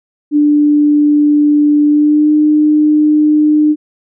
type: tone with pitch glide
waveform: sine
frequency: 295.3 to 302.4 Hz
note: D4 to D#4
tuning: +10 to -49 cents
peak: -6 dBFS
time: 0.31-3.76 s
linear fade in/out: 50 ms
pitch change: +41 cents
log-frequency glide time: 1.86-2.32 s
effects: none